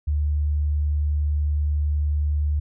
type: tone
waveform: sine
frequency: 74.1 Hz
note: D2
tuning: 16 cents sharp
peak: -19 dBFS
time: 0.07-2.6 s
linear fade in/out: 10 ms
effects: none